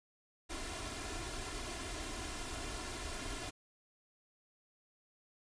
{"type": "noise with comb filter", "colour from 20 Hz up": "pink", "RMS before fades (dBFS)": -42, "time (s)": [0.49, 3.51], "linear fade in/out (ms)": 20, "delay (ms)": 2.9, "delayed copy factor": 0.7, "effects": ["resampled to 22050 Hz"]}